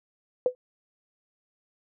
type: tone with exponential decay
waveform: sine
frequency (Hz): 502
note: B4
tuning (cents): +28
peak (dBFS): -15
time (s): 0.46-0.55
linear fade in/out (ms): 1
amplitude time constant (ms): 18
effects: none